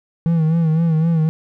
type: tone with vibrato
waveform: triangle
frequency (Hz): 162.4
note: E3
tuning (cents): -26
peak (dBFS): -11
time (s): 0.26-1.29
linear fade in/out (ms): 0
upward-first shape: sine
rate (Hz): 3.9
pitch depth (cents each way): 66
effects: none